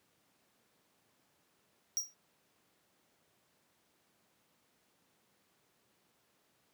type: tone with exponential decay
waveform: square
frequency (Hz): 5690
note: F8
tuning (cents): +31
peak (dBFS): -28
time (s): 1.97-2.14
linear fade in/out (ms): 0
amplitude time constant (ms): 35
effects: pink hiss -73 dBFS RMS until 6.73 s + high-pass 150 Hz 12 dB/octave